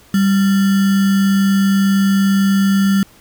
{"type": "tone with sample-and-hold", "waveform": "sine", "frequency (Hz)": 196, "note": "G3", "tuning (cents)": 0, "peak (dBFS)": -10, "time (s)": [0.14, 3.03], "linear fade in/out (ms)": 2, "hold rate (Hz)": 1575, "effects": ["pink hiss -47 dBFS RMS until 3.2 s"]}